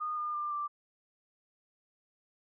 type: tone with pitch steps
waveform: sine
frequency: 1227 / 1210.1 / 1193.4 / 1177 Hz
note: D#6 / D#6 / D6 / D6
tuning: -25 / -49 / +27 / +3 cents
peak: -32 dBFS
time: 0-0.68 s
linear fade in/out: 20 ms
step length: 170 ms
effects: none